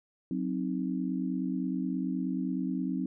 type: chord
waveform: sine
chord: C diminished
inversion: second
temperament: equal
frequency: 185 / 261.6 / 311.1 Hz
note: Gb3 / C4 / Eb4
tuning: 0 / 0 / 0 cents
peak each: -33 / -32 / -36 dBFS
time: 0.31-3.06 s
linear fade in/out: 2 ms
effects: none